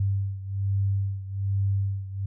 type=beating tone pair; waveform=sine; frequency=98 / 99.2 Hz; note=G2 / G2; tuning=0 / +21 cents; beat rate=1.2 Hz; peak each=-25 / -29 dBFS; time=0-2.26 s; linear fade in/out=5 ms; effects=none